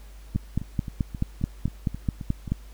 two click trains, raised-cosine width 5 ms, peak -21 / -11 dBFS, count 9 / 11, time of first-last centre 0.35-2.478 / 0.36-2.52 s, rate 3.76 / 4.63 Hz, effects added 50 Hz sine -42 dBFS peak until 2.73 s + pink hiss -55 dBFS RMS until 2.73 s

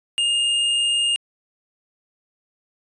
sine tone with hard clipping, 2829 Hz, F7, 22 cents sharp, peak -19 dBFS, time 0.18-1.16 s, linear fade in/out 0 ms, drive 11 dB, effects resampled to 22050 Hz

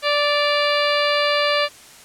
harmonic tone with a mistuned harmonic, 585 Hz, D5, 7 cents flat, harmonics 1 / 2 / 3 / 4 / 5 / 6 / 7 / 8, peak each -20 / -23 / -25 / -26 / -27 / -28 / -28 / -29 dBFS, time 0.02-1.69 s, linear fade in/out 50 ms, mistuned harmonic 5, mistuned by -51 cents, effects white hiss -44 dBFS RMS until 2.04 s + low-pass 10000 Hz 12 dB/octave

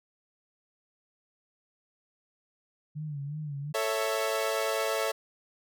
sine tone with vibrato, 146.9 Hz, D3, 1 cent sharp, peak -33 dBFS, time 2.95-3.73 s, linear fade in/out 20 ms, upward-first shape sine, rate 2.8 Hz, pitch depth 87 cents each way
sawtooth chord, A major, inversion none, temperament equal with one note detuned, 442.5 / 554.4 / 659.3 Hz, A4 / C#5 / E5, +10 / 0 / 0 cents, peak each -28 dBFS, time 3.74-5.12 s, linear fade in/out 10 ms
effects none

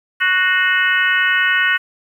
harmonic tone with a mistuned harmonic, 370 Hz, F#4, in tune, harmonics 3 / 4 / 5 / 6 / 7 / 8, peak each -25 / -16 / -17 / -25 / -23 / -24 dBFS, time 0.2-1.78 s, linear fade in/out 20 ms, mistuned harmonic 6, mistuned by -67 cents, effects 8-bit

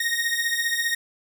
sawtooth beating tone pair, 1855 / 1870 Hz, A#6 / A#6, -9 / +5 cents, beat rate 15 Hz, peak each -22 dBFS, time 0-0.95 s, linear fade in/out 5 ms, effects none

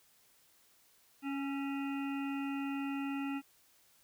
harmonic tone with a mistuned harmonic, 277.3 Hz, C#4, 1 cent sharp, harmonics 1 / 3 / 5 / 7 / 9 / 10, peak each -35 / -46 / -48 / -52 / -49 / -51 dBFS, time 1.22-3.42 s, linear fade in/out 50 ms, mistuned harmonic 5, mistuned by -32 cents, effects white hiss -67 dBFS RMS until 4.03 s

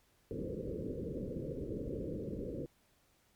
white low-pass noise, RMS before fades -40 dBFS, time 0.31-2.66 s, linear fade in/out 0 ms, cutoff 540 Hz, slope 96 dB/octave, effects pink hiss -71 dBFS RMS until 3.35 s + MP3 96 kbps

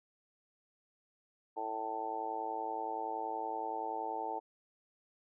harmonic tone, 110.6 Hz, A2, 9 cents sharp, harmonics 3 / 4 / 5 / 6 / 7 / 8, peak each -47 / -44 / -48 / -48 / -40 / -39 dBFS, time 1.56-4.4 s, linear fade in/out 20 ms, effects none

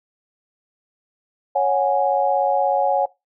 sine chord, C# suspended fourth, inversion none, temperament equal with one note detuned, 554.4 / 734 / 830.6 Hz, C#5 / F#5 / G#5, 0 / -14 / 0 cents, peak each -20 dBFS, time 1.55-3.06 s, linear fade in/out 10 ms, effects noise-tail reverb RT60 0.2 s tail -20 dB re dry

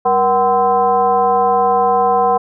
sine tone with frequency modulation, 753 Hz, F#5, 30 cents sharp, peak -10 dBFS, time 0.05-2.38 s, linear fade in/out 10 ms, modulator 277 Hz, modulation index 1.1, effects none

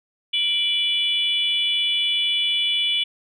sine tone cluster, 2343 / 2963 / 3427 Hz, D7 / F#7 / A7, -5 / +2 / -46 cents, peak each -27 / -21 / -22 dBFS, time 0.33-3.04 s, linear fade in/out 10 ms, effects tanh soft clip ceiling -10 dBFS

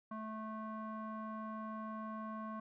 square tone with low-pass filter, 218.4 Hz, A3, 13 cents flat, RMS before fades -44 dBFS, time 0.11-2.6 s, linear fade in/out 5 ms, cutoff 1200 Hz, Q 5.7, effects none

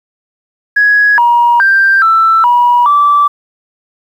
sine tone with pitch steps, 1670 / 952 / 1578 / 1329 / 967 / 1162 Hz, G#6 / A#5 / G6 / E6 / B5 / D6, +9 / +36 / +11 / +14 / -37 / -19 cents, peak -4 dBFS, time 0.76-3.28 s, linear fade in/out 10 ms, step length 420 ms, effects tanh soft clip ceiling 0 dBFS + 7-bit

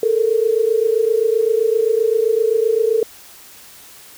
sine tone pair together, 433.5 / 461.2 Hz, A4 / A#4, -26 / -19 cents, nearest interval minor second, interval 107 cents, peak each -16 dBFS, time 0.03-3.03 s, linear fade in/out 2 ms, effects white hiss -42 dBFS RMS until 4.17 s

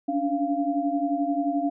sine tone cluster, 280.7 / 292.1 / 692 Hz, C#4 / D4 / F5, +22 / -9 / -16 cents, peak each -27 dBFS, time 0.08-1.7 s, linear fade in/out 10 ms, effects none

